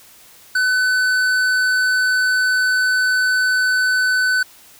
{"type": "tone with tanh clipping", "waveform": "sine", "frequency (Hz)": 1507, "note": "F#6", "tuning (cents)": 31, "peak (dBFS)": -16, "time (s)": [0.55, 4.43], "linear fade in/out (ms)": 5, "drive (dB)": 13, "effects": ["white hiss -46 dBFS RMS until 4.79 s"]}